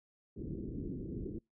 white low-pass noise, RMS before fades -41 dBFS, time 0.36-1.39 s, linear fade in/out 10 ms, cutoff 390 Hz, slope 48 dB/octave, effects noise-tail reverb RT60 0.2 s tail -26 dB re dry

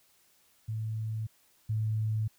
sine tone pair in turn, 110 / 108.99 Hz, A2 / A2, 0 / -16 cents, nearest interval unison, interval 16 cents, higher first, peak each -31 / -27 dBFS, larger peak second, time 0.68-1.27 / 1.69-2.28 s, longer neither, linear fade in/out 10 ms, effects white hiss -66 dBFS RMS until 2.38 s

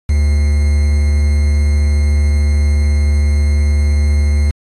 triangle tone with quantisation, 73.42 Hz, D2, in tune, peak -7 dBFS, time 0.09-4.51 s, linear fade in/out 5 ms, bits 5, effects AAC 32 kbps

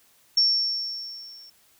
sine tone with level ramp, 5460 Hz, F8, 40 cents flat, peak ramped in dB -15 to -45 dBFS, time 0.37-1.5 s, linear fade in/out 5 ms, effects white hiss -60 dBFS RMS until 1.79 s

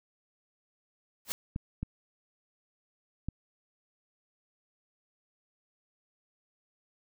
white noise with exponential growth, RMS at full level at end -28 dBFS, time 1.25-1.32 s, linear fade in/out 0 ms, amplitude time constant 15 ms
clicks, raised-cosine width 5 ms, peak -21 dBFS, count 3, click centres 1.561 / 1.83 / 3.286 s
effects none

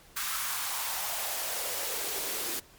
white noise with high-pass filter sweep, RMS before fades -33 dBFS, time 0.16-2.6 s, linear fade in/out 10 ms, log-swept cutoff 1300 to 310 Hz, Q 2.7, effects pink hiss -56 dBFS RMS until 2.78 s + MP3 96 kbps

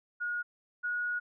sine tone pair in turn, 1441 / 1451.9 Hz, F#6 / F#6, -46 / -33 cents, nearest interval unison, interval 13 cents, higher second, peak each -31 / -30 dBFS, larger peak second, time 0.2-0.43 / 0.83-1.2 s, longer second, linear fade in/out 20 ms, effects none

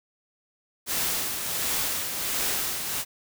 white noise with tremolo, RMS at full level -26 dBFS, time 0.86-3.05 s, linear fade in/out 50 ms, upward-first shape triangle, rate 1.4 Hz, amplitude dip 50%, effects none

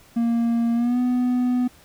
triangle tone with pitch glide, 233.1 to 248.4 Hz, A#3 to B3, 0 to +10 cents, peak -16 dBFS, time 0.16-1.68 s, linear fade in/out 10 ms, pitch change +110 cents, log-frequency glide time 0.74-0.99 s, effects pink hiss -52 dBFS RMS until 1.84 s

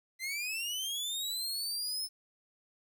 sawtooth linear sweep, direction up, 2026 to 5274 Hz, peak -31 dBFS, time 0.19-2.09 s, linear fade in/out 50 ms, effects 12-bit

